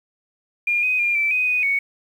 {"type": "tone with pitch steps", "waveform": "sine", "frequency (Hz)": [2413, 2506, 2406, 2328, 2502, 2487, 2226], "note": ["D7", "D#7", "D7", "D7", "D#7", "D#7", "C#7"], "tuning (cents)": [46, 12, 41, -16, 9, -1, 7], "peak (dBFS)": -17, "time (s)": [0.67, 1.79], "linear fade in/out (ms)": 5, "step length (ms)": 160, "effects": ["8-bit"]}